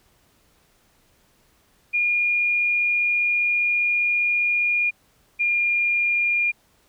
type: tone pair in turn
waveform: sine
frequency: 2425 / 2411 Hz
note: D#7 / D7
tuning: -45 / +45 cents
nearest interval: unison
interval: 10 cents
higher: first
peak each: -18 dBFS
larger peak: neither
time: 1.93-4.91 / 5.39-6.52 s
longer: first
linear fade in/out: 20 ms
effects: pink hiss -61 dBFS RMS until 6.88 s